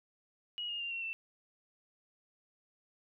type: tone with pitch steps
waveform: sine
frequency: 2900 / 2842 / 2785 / 2729 / 2675 Hz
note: F#7 / F7 / F7 / F7 / E7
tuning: -35 / +30 / -5 / -41 / +25 cents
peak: -36 dBFS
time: 0.58-1.13 s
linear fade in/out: 0 ms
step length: 110 ms
effects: none